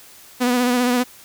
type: tone with vibrato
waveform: sawtooth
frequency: 246.8 Hz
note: B3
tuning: 1 cent flat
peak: -12 dBFS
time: 0.4-1.04 s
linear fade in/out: 20 ms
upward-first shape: sine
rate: 15 Hz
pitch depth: 35 cents each way
effects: white hiss -45 dBFS RMS until 1.24 s